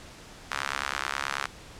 sawtooth tone with high-pass filter, 69.3 Hz, C#2, in tune, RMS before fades -32 dBFS, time 0.51-1.47 s, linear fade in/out 5 ms, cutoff 1300 Hz, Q 1.8, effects pink hiss -47 dBFS RMS until 1.79 s + low-pass 8000 Hz 12 dB/octave

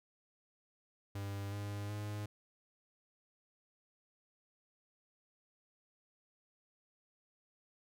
45% pulse tone with pitch steps, 100 / 102.16 / 104.37 Hz, G2 / G#2 / G#2, +35 / -28 / +9 cents, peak -39 dBFS, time 1.15-2.26 s, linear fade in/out 5 ms, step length 370 ms, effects none

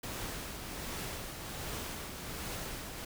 pink noise with tremolo, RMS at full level -39 dBFS, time 0.03-3.05 s, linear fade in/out 5 ms, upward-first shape triangle, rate 1.3 Hz, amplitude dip 45%, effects none

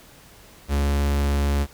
45% pulse tone, 71 Hz, C#2, 42 cents sharp, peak -19 dBFS, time 0.68-1.67 s, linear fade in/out 50 ms, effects pink hiss -49 dBFS RMS until 1.73 s

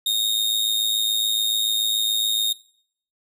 40% pulse tone with amplitude modulation, 3710 Hz, A#7, 9 cents flat, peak -15 dBFS, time 0.06-2.53 s, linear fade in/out 5 ms, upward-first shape sine, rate 107 Hz, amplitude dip 60%, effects noise-tail reverb RT60 0.6 s tail -21 dB re dry

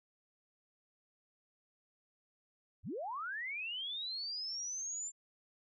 sine linear sweep, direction up, 49 to 7300 Hz, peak -38 dBFS, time 2.83-5.12 s, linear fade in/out 50 ms, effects none

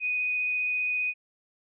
sine tone with vibrato, 2489 Hz, D#7, in tune, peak -25 dBFS, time 0-1.14 s, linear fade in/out 50 ms, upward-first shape sine, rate 15 Hz, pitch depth 9 cents each way, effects none

